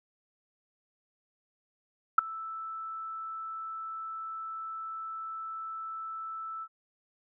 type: tone with ADSR envelope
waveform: sine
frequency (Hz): 1318.5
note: E6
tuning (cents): 0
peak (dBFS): -12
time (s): 2.18-6.68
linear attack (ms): 6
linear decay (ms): 8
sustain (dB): -24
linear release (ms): 55
effects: none